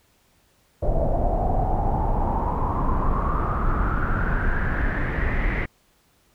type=noise with low-pass filter sweep; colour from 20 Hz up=brown; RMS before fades=-22 dBFS; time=0.82-5.66 s; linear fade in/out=10 ms; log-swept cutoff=620 to 2100 Hz; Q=7.5; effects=pink hiss -62 dBFS RMS until 6.34 s